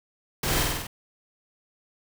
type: noise with echo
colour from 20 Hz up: pink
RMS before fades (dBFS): -27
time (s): 0.43-0.63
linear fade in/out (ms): 5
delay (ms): 48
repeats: 5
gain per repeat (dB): -2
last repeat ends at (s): 0.87
effects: none